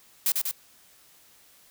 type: noise with echo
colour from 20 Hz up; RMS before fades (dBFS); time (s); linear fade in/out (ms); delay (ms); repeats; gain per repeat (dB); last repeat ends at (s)
blue; -23; 0.26-0.32; 2; 96; 2; -3; 0.512
effects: white hiss -57 dBFS RMS until 1.7 s